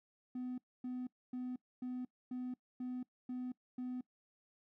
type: tone bursts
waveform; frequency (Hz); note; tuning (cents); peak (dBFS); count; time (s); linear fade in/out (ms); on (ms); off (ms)
triangle; 251.1; B3; +29; -36; 8; 0.35-4.01; 5; 230; 260
effects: noise-tail reverb RT60 0.1 s tail -23 dB re dry + tanh soft clip ceiling -34 dBFS